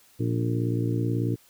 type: harmonic tone with a mistuned harmonic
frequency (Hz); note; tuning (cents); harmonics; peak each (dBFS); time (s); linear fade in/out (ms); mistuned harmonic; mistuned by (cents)
58.3; A#1; +1; 2 / 3 / 4 / 5 / 6 / 7 / 8; -25 / -34 / -37 / -30 / -33 / -43 / -37; 0.19-1.36; 20; 8; -44
effects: white hiss -58 dBFS RMS until 1.49 s